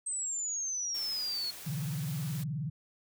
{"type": "exponential sweep", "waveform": "sine", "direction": "down", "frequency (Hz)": [8320, 4296], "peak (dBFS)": -32, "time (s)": [0.06, 1.51], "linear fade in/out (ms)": 10}
{"type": "noise", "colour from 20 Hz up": "white", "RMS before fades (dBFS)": -46, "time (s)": [0.94, 2.44], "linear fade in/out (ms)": 10}
{"type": "tone with vibrato", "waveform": "sine", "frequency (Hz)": 146.83, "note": "D3", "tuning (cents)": 0, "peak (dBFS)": -32, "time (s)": [1.66, 2.7], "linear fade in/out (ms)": 10, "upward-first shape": "sine", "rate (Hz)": 19, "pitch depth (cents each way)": 260}
{"effects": []}